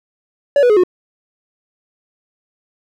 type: tone with pitch steps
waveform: triangle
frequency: 569 / 489.7 / 421.4 / 362.6 Hz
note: C#5 / B4 / G#4 / F#4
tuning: +45 / -15 / +25 / -35 cents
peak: -6 dBFS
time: 0.56-0.836 s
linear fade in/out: 2 ms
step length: 69 ms
effects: none